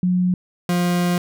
sine / 40% pulse tone pair in turn, 181 / 176.25 Hz, F#3 / F3, -38 / +16 cents, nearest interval unison, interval 46 cents, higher first, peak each -15 / -16 dBFS, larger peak first, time 0.03-0.34 / 0.69-1.18 s, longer second, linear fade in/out 2 ms, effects none

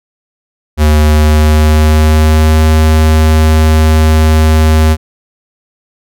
square tone with pitch glide, 76 to 78.45 Hz, D#2 to D#2, -40 to +15 cents, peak -5 dBFS, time 0.77-4.97 s, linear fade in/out 50 ms, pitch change +55 cents, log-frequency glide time 1.04-2.64 s, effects none

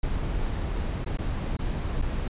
brown noise with dropouts, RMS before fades -28 dBFS, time 0.03-2.28 s, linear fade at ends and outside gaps 5 ms, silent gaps 1.046-1.061 / 1.173-1.186 / 1.569-1.589 / 2.016-2.021 s, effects resampled to 8000 Hz

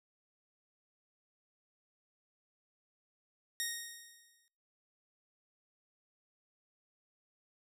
10% pulse tone with exponential decay, 1864.7 Hz, A#6, in tune, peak -24 dBFS, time 3.6-4.48 s, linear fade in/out 0 ms, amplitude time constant 190 ms, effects noise-tail reverb RT60 0.9 s tail -25 dB re dry

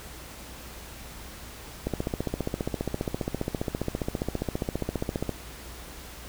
click train, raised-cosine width 2 ms, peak -14 dBFS, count 52, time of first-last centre 1.87-5.293 s, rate 14.9 Hz, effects added 60 Hz sine -46 dBFS peak until 6.28 s + pink hiss -44 dBFS RMS until 6.28 s

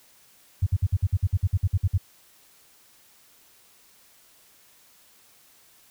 sine tone bursts, 93.6 Hz, F#2, 20 cents sharp, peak -17 dBFS, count 14, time 0.62-1.979 s, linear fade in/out 10 ms, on 46 ms, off 55 ms, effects white hiss -57 dBFS RMS until 5.9 s

